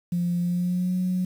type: tone with pitch glide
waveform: sine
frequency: 174.61 to 182.97 Hz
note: F3 to F#3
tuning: 0 to -19 cents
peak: -21 dBFS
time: 0.12-1.25 s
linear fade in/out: 5 ms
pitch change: +81 cents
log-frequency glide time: 0.41-0.95 s
effects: tanh soft clip ceiling -17 dBFS + 8-bit